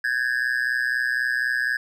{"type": "tone with amplitude modulation", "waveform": "triangle", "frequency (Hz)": 1661.2, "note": "G#6", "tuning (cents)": 0, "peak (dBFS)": -15, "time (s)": [0.04, 1.77], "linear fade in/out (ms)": 5, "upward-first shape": "sine", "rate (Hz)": 124, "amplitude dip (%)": 100, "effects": []}